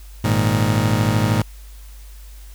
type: chord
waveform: 30% pulse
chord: Ab suspended second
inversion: none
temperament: just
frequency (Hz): 103.83 / 116.8 / 155.74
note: Ab2 / Bb2 / Eb3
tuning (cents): 0 / +4 / +2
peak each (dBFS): -16 / -17 / -21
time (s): 0.24-1.42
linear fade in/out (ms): 5
effects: added 50 Hz sine -36 dBFS peak until 2.54 s + white hiss -49 dBFS RMS until 2.54 s